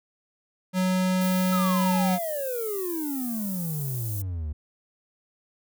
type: tone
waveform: square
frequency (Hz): 185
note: F#3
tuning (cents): 0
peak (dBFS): -22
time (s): 0.73-2.19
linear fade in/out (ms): 50
type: high-pass noise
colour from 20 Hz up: white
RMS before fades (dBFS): -36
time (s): 1.21-4.22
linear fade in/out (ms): 5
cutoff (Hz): 12000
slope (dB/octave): 12
type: exponential sweep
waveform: triangle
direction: down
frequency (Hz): 1318.5 to 71.9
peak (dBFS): -26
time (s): 1.52-4.53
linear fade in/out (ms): 10
effects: none